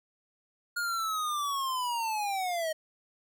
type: linear sweep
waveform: square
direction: down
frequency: 1435 to 621 Hz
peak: -30 dBFS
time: 0.76-2.73 s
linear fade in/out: 10 ms
effects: none